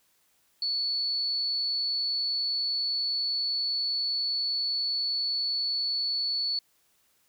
sine tone, 4435 Hz, C#8, in tune, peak -26 dBFS, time 0.62-6.59 s, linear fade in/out 2 ms, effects white hiss -68 dBFS RMS until 7.28 s

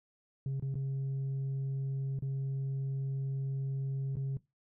sine tone with dropouts, 135.6 Hz, C#3, 38 cents flat, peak -29 dBFS, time 0.46-4.37 s, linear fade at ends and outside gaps 2 ms, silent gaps 0.598-0.624 / 0.743-0.754 / 2.19-2.223 / 4.156-4.168 s, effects noise-tail reverb RT60 0.2 s tail -20 dB re dry + tanh soft clip ceiling -31 dBFS

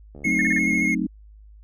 click train, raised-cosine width 2 ms, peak -29 dBFS, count 52, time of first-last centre 0.15-0.858 s, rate 72 Hz
triangle tone with vibrato, 2160 Hz, C#7, 45 cents flat, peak -19 dBFS, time 0.24-0.95 s, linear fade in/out 10 ms, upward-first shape triangle, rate 14 Hz, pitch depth 31 cents each way
sine chord, F# diminished seventh, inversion none, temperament equal, 185 / 220 / 261.6 / 311.1 Hz, F#3 / A3 / C4 / Eb4, 0 / 0 / 0 / 0 cents, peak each -27 dBFS, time 0.25-1.07 s, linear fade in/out 5 ms
sine tone bursts, 1802 Hz, A6, 41 cents sharp, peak -21 dBFS, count 4, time 0.39-0.584 s, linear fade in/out 2 ms, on 23 ms, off 34 ms
effects added 52 Hz sine -44 dBFS peak until 1.63 s

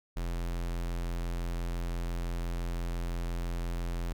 square tone, 42.93 Hz, F1, 29 cents flat, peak -32 dBFS, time 0.16-4.13 s, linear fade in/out 10 ms, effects none

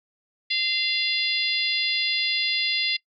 harmonic tone, 691 Hz, F5, 19 cents flat, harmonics 3 / 4 / 5 / 6 / 7, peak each -28 / -28 / -28 / -28 / -28 dBFS, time 0.5-2.97 s, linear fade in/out 10 ms, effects noise-tail reverb RT60 0.1 s tail -23 dB re dry

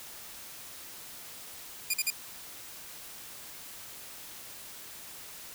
10% pulse tone bursts, 2430 Hz, D#7, 42 cents flat, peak -17 dBFS, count 3, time 1.9-2.104 s, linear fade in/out 5 ms, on 38 ms, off 45 ms, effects white hiss -46 dBFS RMS until 5.54 s

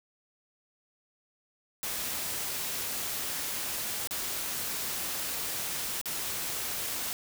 white noise with dropouts, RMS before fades -34 dBFS, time 1.83-7.13 s, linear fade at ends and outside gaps 0 ms, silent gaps 4.073-4.109 / 6.014-6.057 s, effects none

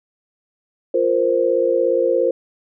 sine chord, F suspended fourth, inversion none, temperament equal, 349.2 / 466.2 / 523.3 Hz, F4 / Bb4 / C5, 0 / 0 / 0 cents, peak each -21 / -19 / -17 dBFS, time 0.94-2.31 s, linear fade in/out 5 ms, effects none

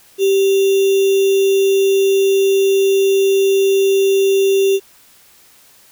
sine tone with sample-and-hold, 390 Hz, G4, 9 cents flat, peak -10 dBFS, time 0.18-4.8 s, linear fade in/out 50 ms, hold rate 3150 Hz, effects white hiss -48 dBFS RMS until 5.91 s

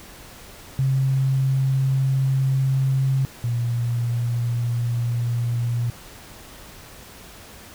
sine tone pair in turn, 133.7 / 119.11 Hz, C3 / A#2, +38 / +38 cents, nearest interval major second, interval 200 cents, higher first, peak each -17 / -20 dBFS, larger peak first, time 0.79-3.25 / 3.44-5.9 s, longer neither, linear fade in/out 0 ms, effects pink hiss -43 dBFS RMS until 7.74 s

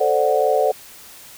sine chord, D dominant seventh, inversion second, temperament equal, 440 / 523.3 / 587.3 / 740 Hz, A4 / C5 / D5 / F#5, 0 / 0 / 0 / 0 cents, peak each -20 dBFS, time 0-0.72 s, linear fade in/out 10 ms, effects white hiss -42 dBFS RMS until 1.37 s

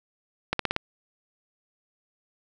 accelerating click train, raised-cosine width 0.3 ms, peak -8 dBFS, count 5, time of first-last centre 0.53-0.764 s, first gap 63 ms, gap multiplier 0.95, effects none

